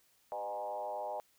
sine tone with frequency modulation, 716 Hz, F5, 43 cents sharp, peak -36 dBFS, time 0.32-1.2 s, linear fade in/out 0 ms, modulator 108 Hz, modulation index 1.8, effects white hiss -70 dBFS RMS until 1.38 s

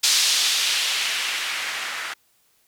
violet noise with low-pass filter sweep, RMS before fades -23 dBFS, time 0.03-2.14 s, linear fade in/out 10 ms, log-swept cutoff 4700 to 1600 Hz, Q 1.3, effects white hiss -63 dBFS RMS until 2.67 s

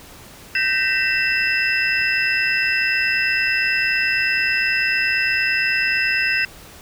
sine tone cluster, 1549 / 1857 / 1986 / 2674 / 5080 Hz, G6 / A#6 / B6 / E7 / D#8, -21 / -7 / +9 / +24 / +35 cents, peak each -22 / -26 / -25 / -20 / -27 dBFS, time 0.55-6.45 s, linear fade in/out 2 ms, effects pink hiss -42 dBFS RMS until 6.81 s

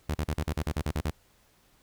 sawtooth tone bursts, 76.4 Hz, D#2, 31 cents flat, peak -23 dBFS, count 11, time 0.09-1.107 s, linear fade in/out 5 ms, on 57 ms, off 39 ms, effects pink hiss -64 dBFS RMS until 1.82 s

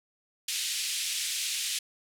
pink band-pass noise, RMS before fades -32 dBFS, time 0.48-1.79 s, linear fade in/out 5 ms, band 2600 to 11000 Hz, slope 24 dB/octave, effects none

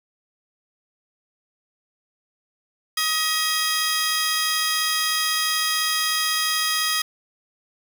sawtooth tone cluster, 1260 / 1908 / 3248 / 4977 Hz, D#6 / A#6 / G#7 / D#8, +21 / +40 / -39 / 0 cents, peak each -23 dBFS, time 2.97-7.02 s, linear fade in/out 5 ms, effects none

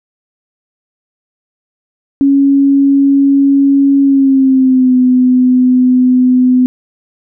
sine tone with pitch glide, 277.2 to 252.7 Hz, C#4 to B3, 0 to +40 cents, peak -5 dBFS, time 2.21-6.66 s, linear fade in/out 0 ms, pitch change -160 cents, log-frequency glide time 4.02-4.96 s, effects none

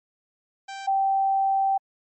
sawtooth / sine tone pair in turn, 783 / 778.8 Hz, G5 / G5, -2 / -12 cents, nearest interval unison, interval 10 cents, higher first, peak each -30 / -19 dBFS, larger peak second, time 0.68-0.87 / 0.87-1.78 s, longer second, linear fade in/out 10 ms, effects MP3 32 kbps

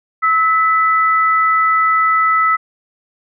sine tone pair together, 1300 / 1991 Hz, E6 / B6, -24 / +14 cents, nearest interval perfect fifth, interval 738 cents, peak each -11 / -18 dBFS, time 0.22-2.57 s, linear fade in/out 20 ms, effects none

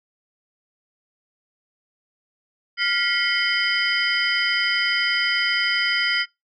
sine tone cluster, 1407 / 1948 / 2147 / 3075 / 4934 Hz, F6 / B6 / C7 / G7 / D#8, +12 / -24 / +44 / -34 / -15 cents, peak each -25 dBFS, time 2.77-6.26 s, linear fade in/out 50 ms, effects noise-tail reverb RT60 0.2 s tail -23 dB re dry + tanh soft clip ceiling -8 dBFS

